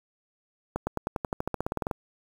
accelerating click train, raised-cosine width 1 ms, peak -14 dBFS, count 17, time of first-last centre 0.76-1.912 s, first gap 110 ms, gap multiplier 0.94, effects 7-bit

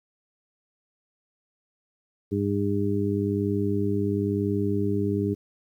harmonic tone, 101 Hz, G#2, 48 cents flat, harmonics 1 / 2 / 3 / 4, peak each -28 / -28 / -28 / -28 dBFS, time 2.31-5.35 s, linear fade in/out 20 ms, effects 10-bit

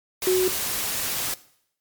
sine tone in noise, 370 Hz, F#4, in tune, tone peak -17 dBFS, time 0.27-0.48 s, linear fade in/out 2 ms, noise white, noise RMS -27 dBFS, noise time 0.22-1.34 s, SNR +7 dB, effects noise-tail reverb RT60 0.7 s tail -19 dB re dry + MP3 96 kbps

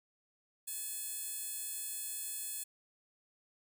15% pulse tone with high-pass filter, 854 Hz, G#5, 48 cents sharp, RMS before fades -41 dBFS, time 0.67-2.64 s, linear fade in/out 10 ms, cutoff 8900 Hz, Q 0.99, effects none

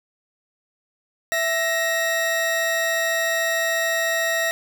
40% pulse tone pair together, 663.6 / 1877 Hz, E5 / A#6, +11 / +11 cents, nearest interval octave + tritone, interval 1800 cents, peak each -23 / -21 dBFS, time 1.32-4.51 s, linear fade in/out 0 ms, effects none

